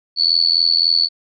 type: tone with amplitude modulation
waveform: sine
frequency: 4435 Hz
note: C#8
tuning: in tune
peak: -8 dBFS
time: 0.16-1.09 s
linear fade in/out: 50 ms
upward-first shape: sine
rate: 83.7 Hz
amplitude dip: 95%
effects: none